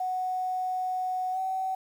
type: tone with pitch glide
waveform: sine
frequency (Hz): 740 to 757.7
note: F#5 to F#5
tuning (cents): 0 to +41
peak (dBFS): -27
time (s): 0-1.75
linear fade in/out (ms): 5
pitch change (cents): +41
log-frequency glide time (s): 1.32-1.39
effects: 9-bit